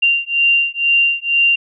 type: beating tone pair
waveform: sine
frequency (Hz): 2775 / 2777.1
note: F7 / F7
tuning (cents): -12 / -10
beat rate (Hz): 2.1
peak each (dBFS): -15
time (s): 0.02-1.56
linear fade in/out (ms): 10
effects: none

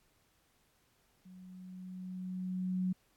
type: tone with level ramp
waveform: sine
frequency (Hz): 184.3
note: F#3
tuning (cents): -7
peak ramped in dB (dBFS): -51 to -29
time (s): 1.25-2.93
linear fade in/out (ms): 10
effects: pink hiss -72 dBFS RMS until 3.16 s + AAC 64 kbps

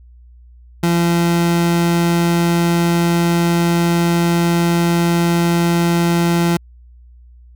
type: tone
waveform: 30% pulse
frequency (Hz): 170.8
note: F3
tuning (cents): -38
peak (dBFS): -10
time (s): 0.83-6.57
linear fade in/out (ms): 5
effects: added 60 Hz sine -40 dBFS peak until 7.55 s

